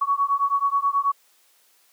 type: beating tone pair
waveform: sine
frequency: 1116 / 1125.3 Hz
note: C#6 / C#6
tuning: +11 / +26 cents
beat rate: 9.3 Hz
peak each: -22 dBFS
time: 0.01-1.12 s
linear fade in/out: 10 ms
effects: white hiss -60 dBFS RMS until 1.92 s + high-pass 400 Hz 12 dB/octave